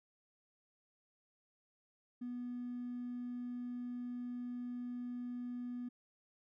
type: tone with hard clipping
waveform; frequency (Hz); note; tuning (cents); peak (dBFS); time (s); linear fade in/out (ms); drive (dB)
triangle; 244.8; B3; -15; -40; 2.21-5.89; 10; 3
effects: none